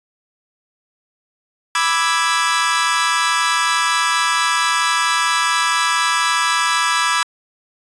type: chord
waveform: sawtooth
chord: E dominant seventh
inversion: second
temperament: equal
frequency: 987.8 / 1174.7 / 1318.5 / 1661.2 Hz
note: B5 / D6 / E6 / G#6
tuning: 0 / 0 / 0 / 0 cents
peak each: -17 dBFS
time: 1.75-7.23 s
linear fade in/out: 2 ms
effects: resampled to 22050 Hz